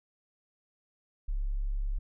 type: tone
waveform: sine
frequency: 34.65 Hz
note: C#1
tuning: in tune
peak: -28 dBFS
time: 1.28-1.99 s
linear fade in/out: 10 ms
effects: none